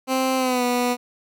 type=tone with pitch glide; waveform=15% pulse; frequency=261.6 to 245.5 Hz; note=C4 to B3; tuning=0 to -10 cents; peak=-13 dBFS; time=0.07-0.97 s; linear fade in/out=50 ms; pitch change=-110 cents; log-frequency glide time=0.37-0.64 s; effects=none